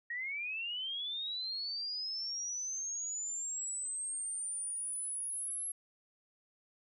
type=linear sweep; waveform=sine; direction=up; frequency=1864.7 to 11175 Hz; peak=-36 dBFS; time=0.1-5.72 s; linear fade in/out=5 ms; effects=none